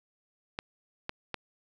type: clicks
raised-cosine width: 0.3 ms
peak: -17 dBFS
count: 3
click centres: 0.589 / 1.094 / 1.343 s
effects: none